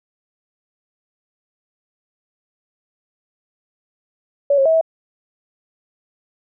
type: tone with pitch steps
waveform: sine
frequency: 567 / 542 / 645 / 649 Hz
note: C#5 / C#5 / E5 / E5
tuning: +39 / -39 / -38 / -27 cents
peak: -11 dBFS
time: 4.5-4.812 s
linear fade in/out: 5 ms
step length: 78 ms
effects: none